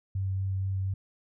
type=tone with vibrato; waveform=sine; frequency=95.9 Hz; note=G2; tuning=37 cents flat; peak=-27 dBFS; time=0.15-0.94 s; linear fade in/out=5 ms; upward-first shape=sine; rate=4.2 Hz; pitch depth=10 cents each way; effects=none